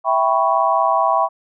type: chord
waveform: sine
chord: C# half-diminished seventh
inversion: first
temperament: equal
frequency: 659.3 / 784 / 987.8 / 1108.7 Hz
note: E5 / G5 / B5 / C#6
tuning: 0 / 0 / 0 / 0 cents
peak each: -19 dBFS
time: 0.04-1.29 s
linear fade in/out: 50 ms
effects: none